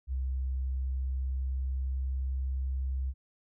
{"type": "tone with pitch glide", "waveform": "sine", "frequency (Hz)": [65.2, 65.84], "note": ["C2", "C2"], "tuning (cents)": [-5, 11], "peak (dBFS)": -29, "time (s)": [0.07, 3.14], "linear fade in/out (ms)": 50, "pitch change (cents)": 16, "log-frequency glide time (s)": [0.5, 2.65], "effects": []}